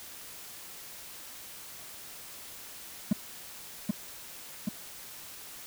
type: tone with echo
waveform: triangle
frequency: 207.7 Hz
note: G#3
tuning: in tune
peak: -18 dBFS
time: 3.11-3.13 s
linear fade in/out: 5 ms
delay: 780 ms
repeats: 2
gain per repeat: -3 dB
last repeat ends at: 4.69 s
effects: white hiss -46 dBFS RMS until 5.66 s